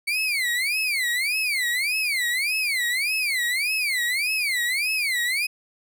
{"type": "tone with vibrato", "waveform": "35% pulse", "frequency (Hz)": 2217, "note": "C#7", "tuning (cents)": 0, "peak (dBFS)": -20, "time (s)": [0.07, 5.47], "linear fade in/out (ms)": 10, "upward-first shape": "sine", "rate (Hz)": 1.7, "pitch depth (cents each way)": 270, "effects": []}